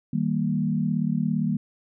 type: chord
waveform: sine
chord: Eb major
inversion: none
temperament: equal with one note detuned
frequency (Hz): 157.92 / 196 / 233.1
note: Eb3 / G3 / Bb3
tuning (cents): +26 / 0 / 0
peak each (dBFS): -26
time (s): 0.13-1.57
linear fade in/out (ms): 5
effects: none